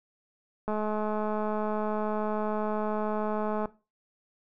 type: click train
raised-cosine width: 1 ms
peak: -18 dBFS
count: 635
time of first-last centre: 0.68-3.657 s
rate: 213 Hz
effects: noise-tail reverb RT60 0.3 s tail -18 dB re dry